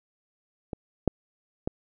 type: clicks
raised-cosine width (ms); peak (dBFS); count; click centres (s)
2; -19 / -7 / -14; 3; 0.732 / 1.077 / 1.675
effects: none